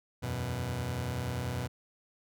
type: chord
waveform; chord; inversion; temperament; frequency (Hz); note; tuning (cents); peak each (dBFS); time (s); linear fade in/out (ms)
sawtooth; E suspended second; none; just; 82.41 / 92.71 / 123.61; E2 / F#2 / B2; 0 / +4 / +2; -36 / -34 / -30; 0.22-1.68; 20
effects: none